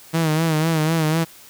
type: tone with vibrato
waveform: sawtooth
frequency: 159.4 Hz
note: D#3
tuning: 42 cents sharp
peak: -13 dBFS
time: 0.13-1.25 s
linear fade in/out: 20 ms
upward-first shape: sine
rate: 4 Hz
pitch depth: 67 cents each way
effects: white hiss -45 dBFS RMS until 1.49 s